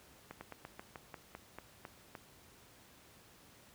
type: slowing click train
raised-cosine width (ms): 0.5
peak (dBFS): -30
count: 11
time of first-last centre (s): 0.31-2.152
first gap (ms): 100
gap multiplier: 1.13
effects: pink hiss -61 dBFS RMS until 3.74 s + high-pass 60 Hz 12 dB/octave